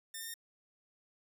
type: tone with pitch steps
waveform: 5% pulse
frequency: 1800 / 1816.7 / 1833.6 Hz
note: A6 / A#6 / A#6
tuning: +39 / -45 / -29 cents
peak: -31 dBFS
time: 0.14-0.341 s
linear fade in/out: 5 ms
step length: 67 ms
effects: none